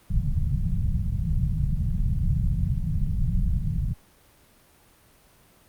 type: low-pass noise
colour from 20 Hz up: pink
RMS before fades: -24 dBFS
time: 0.1-3.94 s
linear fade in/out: 10 ms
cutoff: 180 Hz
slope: 48 dB/octave
effects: pink hiss -57 dBFS RMS until 5.68 s + Opus 32 kbps